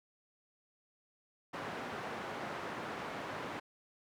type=band-pass noise; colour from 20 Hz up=white; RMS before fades=-42 dBFS; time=1.53-3.6 s; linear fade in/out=10 ms; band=130 to 1300 Hz; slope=12 dB/octave; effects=none

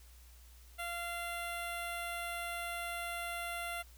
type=tone with notch filter; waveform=10% pulse; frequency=690 Hz; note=F5; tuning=21 cents flat; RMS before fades=-40 dBFS; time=0.78-3.83 s; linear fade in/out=20 ms; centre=4800 Hz; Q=1.1; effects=added 60 Hz sine -55 dBFS peak until 3.97 s + white hiss -63 dBFS RMS until 3.97 s

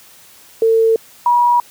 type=tone pair in turn; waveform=sine; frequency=449.9 / 963.8 Hz; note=A4 / B5; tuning=+39 / -43 cents; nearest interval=octave + minor second; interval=1318 cents; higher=second; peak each=-9 dBFS; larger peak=neither; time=0.62-0.96 / 1.26-1.6 s; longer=neither; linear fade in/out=2 ms; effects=white hiss -44 dBFS RMS until 1.7 s + high-pass 60 Hz 12 dB/octave

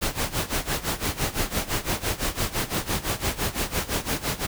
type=noise with tremolo; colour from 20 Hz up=pink; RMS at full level=-24 dBFS; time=0.01-4.47 s; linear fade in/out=20 ms; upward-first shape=sine; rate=5.9 Hz; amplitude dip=85%; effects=none

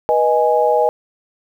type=chord; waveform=sine; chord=G# minor; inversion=first; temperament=equal with one note detuned; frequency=486.8 / 622.3 / 830.6 Hz; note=B4 / D#5 / G#5; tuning=-25 / 0 / 0 cents; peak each=-16 dBFS; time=0.09-0.89 s; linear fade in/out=0 ms; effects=8-bit

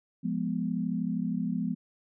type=chord; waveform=sine; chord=F diminished; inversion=none; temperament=equal; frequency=174.61 / 207.7 / 246.9 Hz; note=F3 / Ab3 / Cb4; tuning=0 / 0 / 0 cents; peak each=-32 dBFS; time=0.23-1.75 s; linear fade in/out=20 ms; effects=none

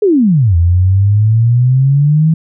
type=exponential two-way sweep; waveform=sine; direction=down then up; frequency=440 to 83.2 to 162.5 Hz; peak=-6 dBFS; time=0.02-2.34 s; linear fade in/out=5 ms; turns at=0.56 s; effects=none

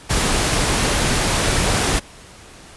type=noise; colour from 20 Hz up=pink; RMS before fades=-18 dBFS; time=0.09-2 s; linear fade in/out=20 ms; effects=pink hiss -42 dBFS RMS until 2.76 s + resampled to 24000 Hz

